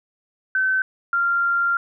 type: tone pair in turn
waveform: sine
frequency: 1530 / 1388.2 Hz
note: G6 / F6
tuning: -42 / -11 cents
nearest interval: major second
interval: 169 cents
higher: first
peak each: -17 dBFS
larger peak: neither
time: 0.55-0.82 / 1.13-1.77 s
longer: second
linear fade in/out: 2 ms
effects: none